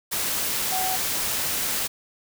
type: tone in noise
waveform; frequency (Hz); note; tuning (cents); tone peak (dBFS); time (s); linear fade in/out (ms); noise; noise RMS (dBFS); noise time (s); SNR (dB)
sine; 751; F#5; +26; -26; 0.71-0.97; 20; white; -26; 0.11-1.88; -3
effects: none